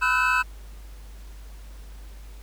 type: tone cluster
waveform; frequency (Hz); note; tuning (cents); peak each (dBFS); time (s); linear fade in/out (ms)
triangle; 1000 / 1299 / 1474 / 1536 / 2608; B5 / E6 / F#6 / G6 / E7; +21 / -26 / -7 / -36 / -19; -24; 0.01-0.43; 20
effects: added 50 Hz sine -39 dBFS peak until 2.42 s + pink hiss -53 dBFS RMS until 2.42 s